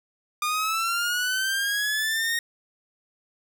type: linear sweep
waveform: sawtooth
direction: up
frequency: 1208 to 1864.7 Hz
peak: -20 dBFS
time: 0.42-2.39 s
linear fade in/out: 2 ms
effects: none